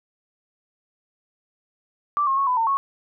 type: tone with pitch steps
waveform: sine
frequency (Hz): 1169 / 1077 / 1102 / 1001 / 908 / 1101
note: D6 / C6 / C#6 / B5 / A#5 / C#6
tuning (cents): -8 / +50 / -11 / +23 / -46 / -12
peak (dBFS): -18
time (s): 2.17-2.77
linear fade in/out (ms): 0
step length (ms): 100
effects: none